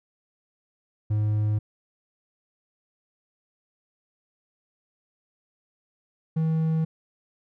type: tone pair in turn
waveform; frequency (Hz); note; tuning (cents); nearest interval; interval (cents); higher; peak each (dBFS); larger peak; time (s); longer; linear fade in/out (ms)
triangle; 106.1 / 160.09; G#2 / D#3; +38 / +50; perfect fifth; 712; second; -19; neither; 1.1-1.59 / 6.36-6.85; neither; 10
effects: none